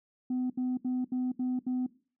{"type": "tone bursts", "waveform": "sine", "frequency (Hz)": 252.8, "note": "B3", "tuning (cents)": 41, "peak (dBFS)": -26, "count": 6, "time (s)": [0.3, 1.865], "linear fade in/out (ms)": 5, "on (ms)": 200, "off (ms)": 73, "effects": ["noise-tail reverb RT60 0.4 s tail -19 dB re dry", "tanh soft clip ceiling -26 dBFS"]}